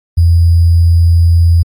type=tone with sample-and-hold; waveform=sine; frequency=84.5 Hz; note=E2; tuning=43 cents sharp; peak=-4 dBFS; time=0.17-1.63 s; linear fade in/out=10 ms; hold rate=4900 Hz; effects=AAC 48 kbps